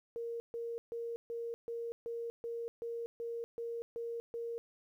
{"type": "tone bursts", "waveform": "sine", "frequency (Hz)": 466.2, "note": "A#4", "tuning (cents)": 0, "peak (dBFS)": -37, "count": 12, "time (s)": [0.16, 4.58], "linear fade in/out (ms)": 0, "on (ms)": 240, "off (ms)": 140, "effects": ["12-bit"]}